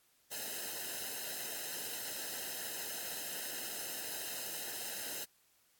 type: noise with comb filter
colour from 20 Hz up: white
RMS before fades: -41 dBFS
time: 0.31-5.25 s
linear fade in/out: 10 ms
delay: 0.87 ms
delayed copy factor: -0.8
effects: white hiss -71 dBFS RMS until 5.79 s + AAC 64 kbps